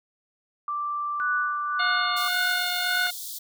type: tone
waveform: sine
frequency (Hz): 1174.7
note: D6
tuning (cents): 0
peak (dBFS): -26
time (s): 0.68-2.28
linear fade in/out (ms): 2
type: tone with tremolo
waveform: sine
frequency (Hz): 1480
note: F#6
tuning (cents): 0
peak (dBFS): -23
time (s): 1.2-3.07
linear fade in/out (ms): 0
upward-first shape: sine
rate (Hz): 1.8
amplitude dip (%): 80
type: harmonic tone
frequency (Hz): 716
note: F5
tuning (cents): +43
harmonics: 1 / 2 / 3 / 4 / 5 / 6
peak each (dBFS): -33 / -32 / -34 / -36 / -31 / -32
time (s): 1.79-3.11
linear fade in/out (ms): 10
type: high-pass noise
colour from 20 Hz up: white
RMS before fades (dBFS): -36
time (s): 2.16-3.39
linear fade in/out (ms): 10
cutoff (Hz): 3300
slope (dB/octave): 96
effects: none